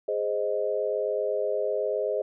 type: chord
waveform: sine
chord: Ab major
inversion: none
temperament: equal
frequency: 415.3 / 523.3 / 622.3 Hz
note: Ab4 / C5 / Eb5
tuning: 0 / 0 / 0 cents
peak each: -29 dBFS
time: 0.08-2.22 s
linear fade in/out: 5 ms
effects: none